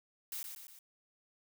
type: noise with echo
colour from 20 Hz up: blue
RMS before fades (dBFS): -41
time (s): 0.32-0.43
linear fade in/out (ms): 2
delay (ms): 120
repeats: 3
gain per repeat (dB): -5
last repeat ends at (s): 0.79
effects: none